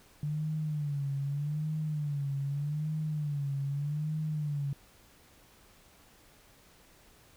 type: tone with vibrato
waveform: sine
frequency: 146.83 Hz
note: D3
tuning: in tune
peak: -30 dBFS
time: 0.23-4.73 s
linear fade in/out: 2 ms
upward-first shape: sine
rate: 0.82 Hz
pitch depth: 100 cents each way
effects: pink hiss -60 dBFS RMS until 7.36 s